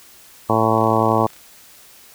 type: harmonic tone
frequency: 111.2 Hz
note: A2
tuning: 19 cents sharp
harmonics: 1 / 2 / 3 / 4 / 5 / 6 / 7 / 8 / 9 / 10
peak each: -23 / -23 / -23 / -23 / -23 / -23 / -23 / -23 / -23 / -23 dBFS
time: 0.49-1.27 s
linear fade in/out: 10 ms
type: click train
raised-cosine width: 0.2 ms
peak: -28 dBFS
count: 20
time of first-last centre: 0.78-1.365 s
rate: 32.5 Hz
effects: white hiss -46 dBFS RMS until 2.14 s